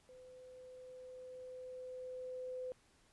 sine tone with level ramp, 508 Hz, B4, 49 cents sharp, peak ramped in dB -55 to -40 dBFS, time 0.09-2.72 s, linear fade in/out 0 ms, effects pink hiss -70 dBFS RMS until 3.12 s + resampled to 24000 Hz

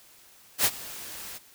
white noise with ADSR envelope, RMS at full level -20 dBFS, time 0.58-1.39 s, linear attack 69 ms, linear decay 51 ms, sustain -20 dB, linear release 24 ms, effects white hiss -55 dBFS RMS until 1.54 s

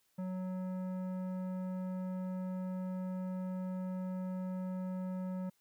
sine tone with tanh clipping, 185 Hz, F#3, in tune, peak -38 dBFS, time 0.18-5.5 s, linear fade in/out 10 ms, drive 13 dB, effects white hiss -75 dBFS RMS until 5.6 s

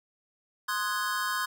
square chord, Ab dominant seventh, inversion first, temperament equal, 1046.5 / 1244.5 / 1480 / 1661.2 Hz, C6 / Eb6 / Gb6 / Ab6, 0 / 0 / 0 / 0 cents, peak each -33 / -36 / -35 / -35 dBFS, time 0.68-1.46 s, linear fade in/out 10 ms, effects none

